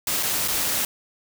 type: noise with dropouts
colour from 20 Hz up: white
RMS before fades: -24 dBFS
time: 0.07-0.85 s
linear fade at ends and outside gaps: 2 ms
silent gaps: 0.228-0.231 / 0.478-0.482 s
effects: none